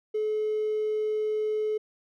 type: tone with hard clipping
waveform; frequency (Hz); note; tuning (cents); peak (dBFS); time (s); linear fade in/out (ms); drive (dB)
triangle; 428.9; A4; -44; -25; 0.14-1.78; 10; 3
effects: none